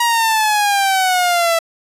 sawtooth exponential sweep, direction down, 955 to 659.3 Hz, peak -9 dBFS, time 0-1.59 s, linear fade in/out 5 ms, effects resampled to 32000 Hz

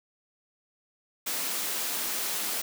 white high-pass noise, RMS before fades -31 dBFS, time 1.26-2.62 s, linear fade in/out 10 ms, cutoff 190 Hz, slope 24 dB/octave, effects none

